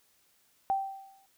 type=tone with exponential decay; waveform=sine; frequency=779 Hz; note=G5; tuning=11 cents flat; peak=-23 dBFS; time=0.7-1.26 s; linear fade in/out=0 ms; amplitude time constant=120 ms; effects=white hiss -68 dBFS RMS until 1.37 s